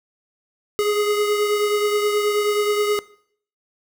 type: beating tone pair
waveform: square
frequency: 415.3 / 424.7 Hz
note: G#4 / G#4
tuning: 0 / +39 cents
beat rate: 9.4 Hz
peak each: -19 / -27 dBFS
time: 0.79-2.99 s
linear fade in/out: 0 ms
effects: noise-tail reverb RT60 0.6 s tail -20 dB re dry